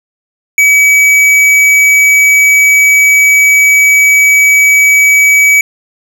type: tone with hard clipping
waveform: triangle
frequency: 2280 Hz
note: C#7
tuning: 48 cents sharp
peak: -5 dBFS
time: 0.58-5.61 s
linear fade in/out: 2 ms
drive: 15 dB
effects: none